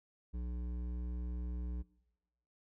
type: tone with hard clipping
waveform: sine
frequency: 60.4 Hz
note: B1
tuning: 38 cents flat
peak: -39 dBFS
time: 0.33-1.83 s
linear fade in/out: 20 ms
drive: 11 dB
effects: noise-tail reverb RT60 1.0 s tail -22 dB re dry